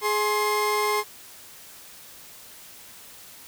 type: tone pair together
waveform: 30% pulse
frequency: 419.3 / 1057.9 Hz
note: G#4 / C6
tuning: +17 / +19 cents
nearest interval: octave + major third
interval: 1602 cents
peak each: -22 dBFS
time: 0.01-1.04 s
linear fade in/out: 50 ms
effects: white hiss -46 dBFS RMS until 3.47 s